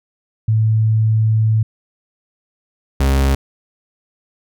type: tone pair in turn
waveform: sine / 40% pulse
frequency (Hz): 110 / 67.75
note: A2 / C#2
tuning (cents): 0 / -39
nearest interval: minor sixth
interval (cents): 839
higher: first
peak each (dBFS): -11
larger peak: neither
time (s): 0.48-1.63 / 3-3.35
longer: first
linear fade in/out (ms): 5
effects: none